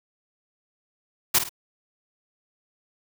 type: noise with echo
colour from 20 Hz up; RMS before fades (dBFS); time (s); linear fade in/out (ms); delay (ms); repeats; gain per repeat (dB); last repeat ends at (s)
white; -18; 1.34-1.39; 10; 52; 2; -9; 1.494
effects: none